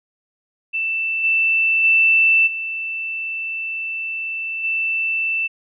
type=tone with level steps; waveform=sine; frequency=2661 Hz; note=E7; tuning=16 cents sharp; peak=-19 / -14 / -11 / -23 / -18 dBFS; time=0.73-5.48 s; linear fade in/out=20 ms; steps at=1.23 / 1.83 / 2.46 / 4.63 s; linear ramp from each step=20 ms; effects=none